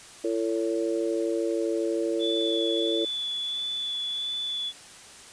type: harmonic tone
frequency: 112.6 Hz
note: A2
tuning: 40 cents sharp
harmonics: 3 / 4 / 5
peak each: -27 / -29 / -31 dBFS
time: 0.24-3.05 s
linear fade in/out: 5 ms
type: tone with vibrato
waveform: sine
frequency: 3455 Hz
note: A7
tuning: 32 cents flat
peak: -28 dBFS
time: 2.19-4.73 s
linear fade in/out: 50 ms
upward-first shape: sine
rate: 1.5 Hz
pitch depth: 13 cents each way
effects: white hiss -47 dBFS RMS until 5.32 s + resampled to 22050 Hz